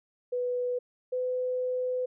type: tone pair in turn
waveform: sine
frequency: 493.9 / 504.3 Hz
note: B4 / B4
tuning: 0 / +36 cents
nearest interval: unison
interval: 36 cents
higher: second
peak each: -27 dBFS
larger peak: neither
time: 0.32-0.79 / 1.12-2.06 s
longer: second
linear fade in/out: 10 ms
effects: none